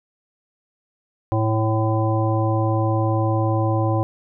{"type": "harmonic tone with a mistuned harmonic", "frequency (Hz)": 110, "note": "A2", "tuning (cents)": 0, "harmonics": [1, 3, 5, 7, 9], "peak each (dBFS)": [-19, -24, -26, -27, -29], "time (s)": [1.32, 4.03], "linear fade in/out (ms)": 0, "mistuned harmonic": 9, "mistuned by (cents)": 39, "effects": []}